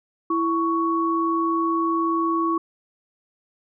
sine tone pair together, 331.4 / 1114.7 Hz, E4 / C#6, +9 / +9 cents, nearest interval octave + major sixth, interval 2100 cents, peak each -22 dBFS, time 0.3-2.58 s, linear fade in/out 5 ms, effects none

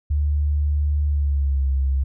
sine tone with pitch glide, 73.42 to 67.33 Hz, D2 to C#2, 0 to -50 cents, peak -17 dBFS, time 0.1-2.04 s, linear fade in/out 10 ms, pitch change -150 cents, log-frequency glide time 1.06-1.67 s, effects none

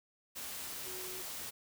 sine tone in noise, 370 Hz, F#4, in tune, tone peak -48 dBFS, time 0.85-1.23 s, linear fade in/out 20 ms, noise white, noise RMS -43 dBFS, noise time 0.35-1.51 s, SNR -8 dB, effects none

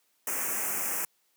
white band-stop noise, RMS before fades -31 dBFS, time 0.27-1.05 s, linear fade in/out 2 ms, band 2600 to 6000 Hz, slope 48 dB/octave, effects white hiss -71 dBFS RMS until 1.36 s + high-pass 200 Hz 12 dB/octave

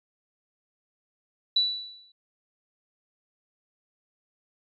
sine tone with exponential decay, 3951 Hz, B7, in tune, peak -17 dBFS, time 1.56-2.12 s, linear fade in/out 5 ms, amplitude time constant 120 ms, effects MP3 96 kbps

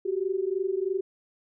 sine tone pair together, 370 / 393.1 Hz, F#4 / G4, 0 / +5 cents, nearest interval minor second, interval 105 cents, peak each -28 dBFS, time 0.05-1.01 s, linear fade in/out 10 ms, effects none

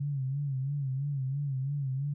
sine tone with vibrato, 137.6 Hz, C#3, 12 cents flat, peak -29 dBFS, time 0-2.14 s, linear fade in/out 10 ms, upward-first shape sine, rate 3 Hz, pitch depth 93 cents each way, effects none

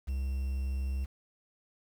triangle tone with quantisation, 66.5 Hz, C2, 29 cents sharp, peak -28 dBFS, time 0.07-1.06 s, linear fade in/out 20 ms, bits 9, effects none

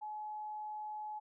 sine tone, 850 Hz, G#5, 40 cents sharp, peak -40 dBFS, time 0.01-1.2 s, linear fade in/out 20 ms, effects none

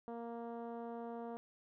10% pulse tone with low-pass filter, 233.4 Hz, A#3, 2 cents sharp, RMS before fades -45 dBFS, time 0.08-1.37 s, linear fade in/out 0 ms, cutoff 670 Hz, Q 1, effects none

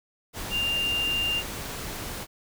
sine tone in noise, 2794 Hz, F7, in tune, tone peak -24 dBFS, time 0.5-1.43 s, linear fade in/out 50 ms, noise pink, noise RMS -35 dBFS, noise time 0.33-2.27 s, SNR +8 dB, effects none

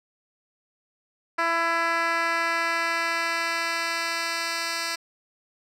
10% pulse tone with band-pass filter sweep, 334 Hz, E4, 23 cents sharp, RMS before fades -26 dBFS, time 1.38-4.96 s, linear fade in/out 10 ms, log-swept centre 1400 to 4500 Hz, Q 0.9, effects none

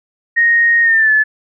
sine tone with pitch glide, 1864.7 to 1729.8 Hz, A#6 to A6, 0 to -30 cents, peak -8 dBFS, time 0.36-1.24 s, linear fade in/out 20 ms, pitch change -130 cents, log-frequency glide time 0.82-1.12 s, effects none

